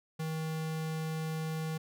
square tone, 158.8 Hz, D#3, 36 cents sharp, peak -34 dBFS, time 0.19-1.78 s, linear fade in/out 10 ms, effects none

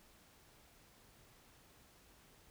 silence, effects pink hiss -65 dBFS RMS until 2.5 s

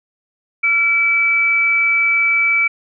sine tone pair together, 1367 / 2303 Hz, F6 / D7, -37 / -34 cents, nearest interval major sixth, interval 903 cents, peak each -24 / -12 dBFS, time 0.63-2.68 s, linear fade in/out 10 ms, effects none

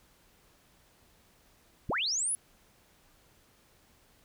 sine linear sweep, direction up, 33.37 to 10810 Hz, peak -28 dBFS, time 1.89-2.35 s, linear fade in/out 0 ms, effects pink hiss -64 dBFS RMS until 4.24 s

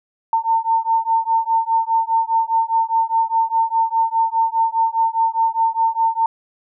sine beating tone pair, 902 / 906.9 Hz, A5 / A#5, +43 / -48 cents, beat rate 4.9 Hz, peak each -18 dBFS, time 0.33-6.26 s, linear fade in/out 2 ms, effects none

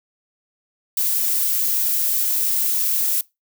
violet noise, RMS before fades -20 dBFS, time 0.97-3.21 s, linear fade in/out 2 ms, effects noise-tail reverb RT60 0.2 s tail -22 dB re dry

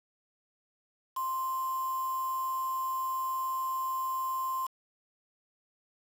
sine tone with quantisation, 1046.5 Hz, C6, in tune, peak -30 dBFS, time 1.16-4.67 s, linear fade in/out 10 ms, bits 7, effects none

